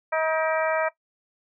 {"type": "harmonic tone with a mistuned harmonic", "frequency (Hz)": 317.8, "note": "D#4", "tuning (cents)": 37, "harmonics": [2, 3, 4, 5, 6, 7], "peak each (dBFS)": [-24, -28, -30, -32, -34, -35], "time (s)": [0.12, 0.89], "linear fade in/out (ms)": 10, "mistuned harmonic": 7, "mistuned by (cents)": 81, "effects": ["noise-tail reverb RT60 0.1 s tail -17 dB re dry"]}